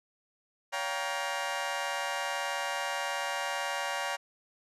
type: chord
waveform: 20% pulse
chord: G half-diminished seventh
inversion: second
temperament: just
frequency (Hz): 564.5 / 705.6 / 784 / 940.8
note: Db5 / F5 / G5 / Bb5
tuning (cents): +31 / +18 / 0 / +16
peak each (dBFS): -32 / -34 / -32 / -31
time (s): 0.72-4.17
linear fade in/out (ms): 20
effects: low-pass 9000 Hz 12 dB/octave